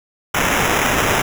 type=noise with sample-and-hold; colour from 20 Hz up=white; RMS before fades=-17 dBFS; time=0.34-1.22 s; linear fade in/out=5 ms; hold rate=4410 Hz; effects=none